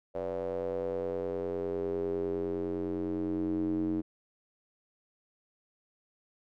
square tone with band-pass filter sweep, 44.91 Hz, F1, 49 cents sharp, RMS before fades -33 dBFS, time 0.14-4.02 s, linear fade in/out 20 ms, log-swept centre 550 to 300 Hz, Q 6.2, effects none

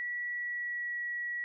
sine tone with pitch glide, 1940 to 1926.6 Hz, B6 to B6, -31 to -43 cents, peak -33 dBFS, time 0-1.44 s, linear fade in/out 0 ms, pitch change -12 cents, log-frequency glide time 0.31-0.99 s, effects none

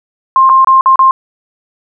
sine tone with dropouts, 1058 Hz, C6, 19 cents sharp, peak -3 dBFS, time 0.36-1.11 s, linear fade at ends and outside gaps 1 ms, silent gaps 0.493-0.497 / 0.646-0.672 / 0.81-0.859 / 0.958-0.992 s, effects none

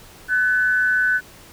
sine tone pair together, 1500 / 1726 Hz, F#6 / A6, +23 / -34 cents, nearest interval major second, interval 243 cents, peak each -16 / -24 dBFS, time 0.28-1.21 s, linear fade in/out 50 ms, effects pink hiss -45 dBFS RMS until 1.52 s

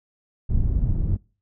pink low-pass noise, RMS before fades -21 dBFS, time 0.49-1.17 s, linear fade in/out 10 ms, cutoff 120 Hz, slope 12 dB/octave, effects noise-tail reverb RT60 0.4 s tail -26 dB re dry

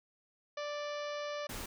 harmonic tone, 587.3 Hz, D5, in tune, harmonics 1 / 2 / 3 / 4 / 5 / 6 / 7 / 8 / 9 / 10, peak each -38 / -44 / -48 / -50 / -52 / -54 / -55 / -56 / -57 / -58 dBFS, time 0.57-1.47 s, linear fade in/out 5 ms
pink noise, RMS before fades -42 dBFS, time 1.49-1.66 s, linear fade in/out 5 ms
effects none

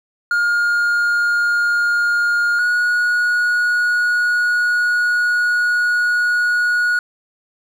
triangle tone pair in turn, 1419 / 1452.2 Hz, F6 / F#6, +27 / -33 cents, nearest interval unison, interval 40 cents, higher second, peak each -12 dBFS, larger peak neither, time 0.31-2.59 / 2.59-6.99 s, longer second, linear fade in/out 2 ms, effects none

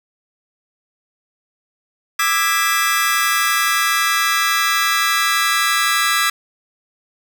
sawtooth chord, E dominant seventh, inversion third, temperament just, 1186.7 / 1318.5 / 1648.1 / 1977.8 Hz, D6 / E6 / G#6 / B6, +18 / 0 / -14 / +2 cents, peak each -17 dBFS, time 2.19-6.3 s, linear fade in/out 5 ms, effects 8-bit

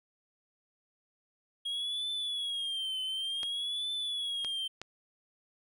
triangle tone with vibrato, 3277 Hz, G#7, 24 cents flat, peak -31 dBFS, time 1.65-4.68 s, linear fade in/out 10 ms, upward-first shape triangle, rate 0.55 Hz, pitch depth 130 cents each way
clicks, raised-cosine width 0.2 ms, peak -23 dBFS, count 3, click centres 3.432 / 4.447 / 4.816 s
effects none

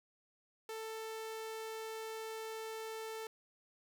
sawtooth tone, 442.9 Hz, A4, 11 cents sharp, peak -38 dBFS, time 0.69-3.27 s, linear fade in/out 2 ms, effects 11-bit

